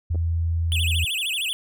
sine tone, 83.2 Hz, E2, 17 cents sharp, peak -20 dBFS, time 0.1-1.05 s, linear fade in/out 10 ms
clicks, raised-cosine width 2 ms, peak -24 dBFS, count 2, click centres 0.147 / 0.156 s
square tone with vibrato, 2960 Hz, F#7, in tune, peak -24 dBFS, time 0.72-1.53 s, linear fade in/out 0 ms, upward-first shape sine, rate 13 Hz, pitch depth 290 cents each way
effects none

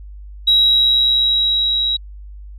sine tone with level ramp, 3857 Hz, B7, 42 cents flat, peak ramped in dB -8 to -15 dBFS, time 0.47-1.97 s, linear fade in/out 10 ms, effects tanh soft clip ceiling -4 dBFS + added 50 Hz sine -32 dBFS peak until 2.58 s

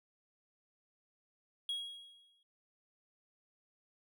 triangle tone with exponential decay, 3302 Hz, G#7, 11 cents flat, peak -32 dBFS, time 1.69-2.43 s, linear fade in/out 2 ms, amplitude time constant 160 ms, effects none

